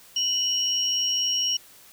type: tone pair together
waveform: sine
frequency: 2960 / 5596 Hz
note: F#7 / F8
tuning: 0 / +3 cents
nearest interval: major seventh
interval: 1103 cents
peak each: -24 dBFS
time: 0.16-1.57 s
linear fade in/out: 5 ms
effects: tanh soft clip ceiling -14 dBFS + white hiss -51 dBFS RMS until 1.92 s